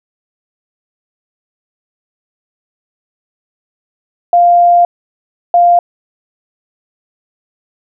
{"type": "tone bursts at uneven times", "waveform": "sine", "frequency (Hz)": 698, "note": "F5", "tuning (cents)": -1, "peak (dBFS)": -4, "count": 2, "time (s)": [[4.33, 4.85], [5.54, 5.79]], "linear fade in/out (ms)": 2, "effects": []}